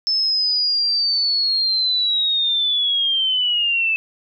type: linear sweep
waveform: sine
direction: down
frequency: 5274 to 2613 Hz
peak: -16 dBFS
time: 0.07-3.96 s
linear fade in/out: 0 ms
effects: none